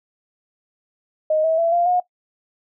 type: tone with pitch steps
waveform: sine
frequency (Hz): 622 / 645.1 / 669 / 693.7 / 719.5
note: D#5 / E5 / E5 / F5 / F#5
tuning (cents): -1 / -38 / +25 / -12 / -49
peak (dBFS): -15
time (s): 1.3-2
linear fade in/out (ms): 5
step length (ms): 140
effects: noise-tail reverb RT60 0.1 s tail -18 dB re dry